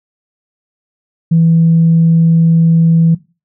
sine tone, 164.81 Hz, E3, in tune, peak -5 dBFS, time 1.31-3.15 s, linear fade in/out 10 ms, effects noise-tail reverb RT60 0.3 s tail -19 dB re dry + tanh soft clip ceiling -1 dBFS

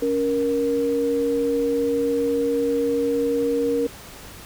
sine tone pair together, 279.5 / 470 Hz, C#4 / A#4, +14 / +14 cents, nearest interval major sixth, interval 900 cents, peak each -24 / -20 dBFS, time 0.02-3.87 s, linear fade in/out 5 ms, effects pink hiss -41 dBFS RMS until 4.45 s

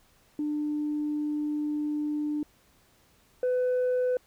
sine tone pair in turn, 298.4 / 501.8 Hz, D4 / B4, +28 / +28 cents, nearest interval major sixth, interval 900 cents, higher second, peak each -26 / -21 dBFS, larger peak second, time 0.39-2.43 / 3.43-4.17 s, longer first, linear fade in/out 2 ms, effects tanh soft clip ceiling -22 dBFS + pink hiss -63 dBFS RMS until 4.26 s

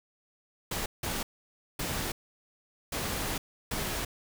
pink noise bursts at uneven times, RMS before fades -33 dBFS, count 5, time 0.71-0.86 / 1.03-1.23 / 1.79-2.12 / 2.92-3.38 / 3.71-4.05 s, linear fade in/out 5 ms, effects none

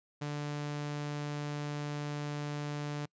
sawtooth tone, 146.83 Hz, D3, in tune, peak -31 dBFS, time 0.21-3.06 s, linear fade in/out 10 ms, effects noise-tail reverb RT60 0.1 s tail -26 dB re dry + resampled to 16000 Hz

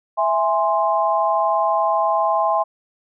sine chord, E augmented, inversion none, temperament equal with one note detuned, 659.3 / 827.3 / 1046.5 Hz, E5 / G#5 / B#5, 0 / -7 / 0 cents, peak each -20 dBFS, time 0.17-2.64 s, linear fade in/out 20 ms, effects none

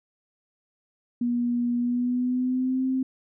sine tone with pitch glide, 240.8 to 261.1 Hz, B3 to C4, -44 to -3 cents, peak -22 dBFS, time 1.21-3.03 s, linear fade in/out 5 ms, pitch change +141 cents, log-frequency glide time 1.77-2.85 s, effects none

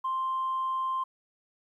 sine tone, 1050 Hz, C6, 6 cents sharp, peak -26 dBFS, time 0.04-1.04 s, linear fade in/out 10 ms, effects tanh soft clip ceiling -24 dBFS + 11-bit

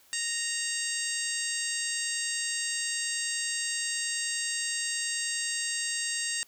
harmonic tone with a mistuned harmonic, 930 Hz, A#5, 4 cents flat, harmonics 2 / 3 / 4 / 5 / 6 / 7 / 8 / 9, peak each -36 / -38 / -41 / -37 / -42 / -39 / -37 / -35 dBFS, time 0.13-6.43 s, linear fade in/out 0 ms, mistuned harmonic 9, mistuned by -29 cents, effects white hiss -60 dBFS RMS until 6.47 s

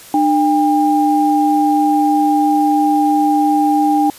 sine tone pair together, 300.5 / 802.2 Hz, D4 / G5, +40 / +40 cents, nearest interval octave + perfect fourth, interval 1700 cents, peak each -13 dBFS, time 0.14-4.1 s, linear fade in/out 2 ms, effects white hiss -38 dBFS RMS until 4.18 s + resampled to 32000 Hz

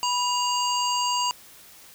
harmonic tone with a mistuned harmonic, 943 Hz, A#5, 20 cents sharp, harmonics 1 / 3 / 5 / 7 / 8, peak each -24 / -29 / -30 / -34 / -34 dBFS, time 0.03-1.31 s, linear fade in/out 0 ms, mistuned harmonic 1, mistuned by +75 cents, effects white hiss -49 dBFS RMS until 1.94 s

